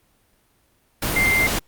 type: tone in noise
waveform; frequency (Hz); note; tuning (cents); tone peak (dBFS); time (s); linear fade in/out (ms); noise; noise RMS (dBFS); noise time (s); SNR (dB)
sine; 2094; C7; +1; -16; 1.16-1.47; 5; pink; -23; 1.02-1.59; +4
effects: pink hiss -62 dBFS RMS until 1.67 s + Opus 32 kbps